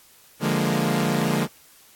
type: chord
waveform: sawtooth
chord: Bb dominant seventh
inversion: first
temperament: equal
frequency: 146.83 / 174.61 / 207.7 / 233.1 Hz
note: D3 / F3 / Ab3 / Bb3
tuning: 0 / 0 / 0 / 0 cents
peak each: -22 dBFS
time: 0.4-1.48 s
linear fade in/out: 50 ms
effects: white hiss -53 dBFS RMS until 1.95 s + AAC 64 kbps